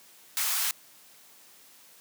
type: high-pass noise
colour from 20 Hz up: white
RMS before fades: -28 dBFS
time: 0.37-0.71 s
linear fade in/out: 0 ms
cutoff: 860 Hz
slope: 24 dB/octave
effects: white hiss -55 dBFS RMS until 2 s + high-pass 150 Hz 12 dB/octave